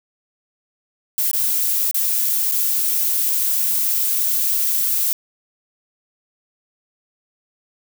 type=noise with dropouts; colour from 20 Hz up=violet; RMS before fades=-19 dBFS; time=1.18-5.13 s; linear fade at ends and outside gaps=1 ms; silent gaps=1.313-1.332 / 1.912-1.944 / 2.514-2.52 s; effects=none